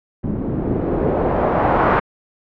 white noise with low-pass filter sweep, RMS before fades -18 dBFS, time 0.23-2 s, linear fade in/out 10 ms, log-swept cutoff 210 to 1200 Hz, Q 1.3, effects low-pass 2000 Hz 12 dB/octave

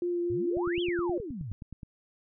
sine tone with vibrato, 349.2 Hz, F4, in tune, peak -27 dBFS, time 0.02-1.18 s, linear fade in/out 2 ms, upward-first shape triangle, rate 3.9 Hz, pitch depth 17 cents each way
sine exponential two-way sweep, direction up then down, 92.5 to 3449 to 92.5 Hz, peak -35 dBFS, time 0.3-1.52 s, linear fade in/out 0 ms, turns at 0.81 s
click train, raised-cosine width 5 ms, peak -29 dBFS, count 13, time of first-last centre 0.57-1.832 s, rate 9.51 Hz
effects none

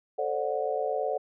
sine chord, D dominant seventh, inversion second, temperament just, 440.5 / 528.6 / 587.3 / 734.2 Hz, A4 / C5 / D5 / F#5, +2 / +18 / 0 / -14 cents, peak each -32 dBFS, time 0.18-1.18 s, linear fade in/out 10 ms, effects none

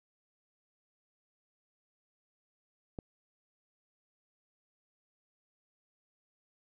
click, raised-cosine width 2 ms, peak -26 dBFS, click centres 2.988 s, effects none

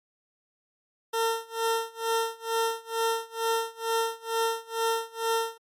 20% pulse tone with tremolo, 454.5 Hz, A#4, 44 cents flat, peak -18 dBFS, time 1.13-5.58 s, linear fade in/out 10 ms, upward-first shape sine, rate 2.2 Hz, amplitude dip 95%, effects MP3 64 kbps

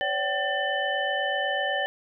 sine tone cluster, 524 / 572 / 766 / 1784 / 3012 Hz, C5 / D5 / G5 / A6 / F#7, +2 / -46 / -40 / +23 / +30 cents, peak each -37 / -30 / -30 / -28 / -33 dBFS, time 0.01-1.86 s, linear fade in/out 0 ms, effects none

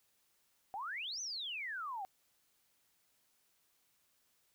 sine exponential two-way sweep, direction up then down, 740 to 6272 to 740 Hz, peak -39 dBFS, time 0.74-2.05 s, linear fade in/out 0 ms, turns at 1.21 s, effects white hiss -75 dBFS RMS until 4.54 s

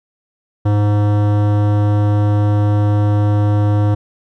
sine tone with hard clipping, 103.7 Hz, G#2, 2 cents flat, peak -13 dBFS, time 0.65-3.95 s, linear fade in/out 10 ms, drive 17 dB, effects none

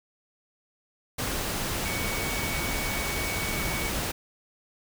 sine tone in noise, 2243 Hz, C#7, 20 cents sharp, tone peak -34 dBFS, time 1.85-3.9 s, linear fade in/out 10 ms, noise pink, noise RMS -30 dBFS, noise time 1.18-4.12 s, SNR -7 dB, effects none

